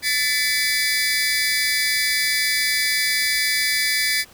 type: tone cluster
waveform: sawtooth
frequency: 1750 / 2012 / 2283 / 4892 Hz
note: A6 / B6 / D7 / D#8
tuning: -10 / +32 / -50 / -30 cents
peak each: -21 dBFS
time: 0.02-4.25 s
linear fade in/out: 50 ms
effects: pink hiss -48 dBFS RMS until 4.33 s